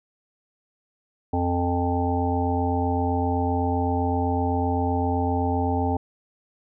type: harmonic tone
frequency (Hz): 87.8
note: F2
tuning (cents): +10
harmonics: 1 / 3 / 5 / 7 / 9 / 10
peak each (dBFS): -25 / -26 / -30 / -34 / -27 / -33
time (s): 1.33-5.97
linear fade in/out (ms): 5
effects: none